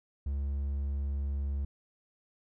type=tone; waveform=triangle; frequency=69.9 Hz; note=C#2; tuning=15 cents sharp; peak=-28 dBFS; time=0.26-1.65 s; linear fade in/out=5 ms; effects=none